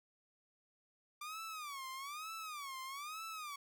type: tone with vibrato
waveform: sawtooth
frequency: 1176 Hz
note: D6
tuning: 2 cents sharp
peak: -40 dBFS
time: 1.21-3.56 s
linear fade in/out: 5 ms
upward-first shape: sine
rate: 1.1 Hz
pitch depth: 200 cents each way
effects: none